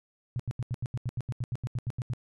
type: tone bursts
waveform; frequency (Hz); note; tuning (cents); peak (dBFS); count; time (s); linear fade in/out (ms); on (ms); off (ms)
sine; 122; B2; -21; -28; 16; 0.36-2.135; 0; 35; 81
effects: resampled to 24000 Hz